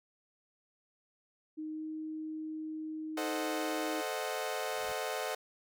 sine tone with pitch glide, 310.6 to 312.8 Hz, D#4 to D#4, -3 to +9 cents, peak -37 dBFS, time 1.57-4.02 s, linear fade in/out 20 ms, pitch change +12 cents, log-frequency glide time 1.71-1.83 s
sawtooth chord, A diminished seventh, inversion none, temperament equal, 440 / 523.3 / 622.3 / 740 Hz, A4 / C5 / Eb5 / Gb5, 0 / 0 / 0 / 0 cents, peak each -36 dBFS, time 3.17-5.35 s, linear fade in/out 5 ms
pink noise with exponential growth, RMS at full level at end -48 dBFS, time 4.56-4.92 s, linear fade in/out 1 ms, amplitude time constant 77 ms
effects none

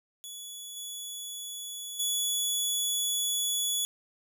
15% pulse tone with level steps, 3400 Hz, G#7, 40 cents sharp, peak -33 / -30 / -20 dBFS, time 0.24-3.85 s, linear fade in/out 0 ms, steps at 0.76 / 1.99 s, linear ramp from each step 10 ms, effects none

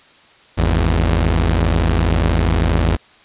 sawtooth tone pair together, 52.4 / 82.6 Hz, G#1 / E2, +16 / +4 cents, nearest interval minor sixth, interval 788 cents, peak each -12 dBFS, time 0.57-2.97 s, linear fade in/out 20 ms, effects white hiss -48 dBFS RMS until 3.24 s + resampled to 8000 Hz

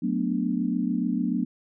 sine chord, B minor seventh, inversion second, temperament equal with one note detuned, 183.83 / 220 / 246.9 / 293.7 Hz, F#3 / A3 / B3 / D4, -11 / 0 / 0 / 0 cents, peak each -29 / -29 / -27 / -30 dBFS, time 0.02-1.45 s, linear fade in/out 10 ms, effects none

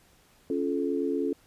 sine chord, Db augmented, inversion none, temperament just, 277.2 / 346.5 / 433.1 Hz, Db4 / F4 / A4, 0 / -14 / -27 cents, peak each -29 / -31 / -30 dBFS, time 0.5-1.33 s, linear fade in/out 2 ms, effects pink hiss -61 dBFS RMS until 1.46 s + resampled to 32000 Hz

